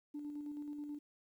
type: tone with tremolo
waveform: sine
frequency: 293.7 Hz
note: D4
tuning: in tune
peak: -39 dBFS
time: 0.14-0.99 s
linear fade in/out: 10 ms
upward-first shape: square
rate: 9.3 Hz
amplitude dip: 35%
effects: tanh soft clip ceiling -37 dBFS + 12-bit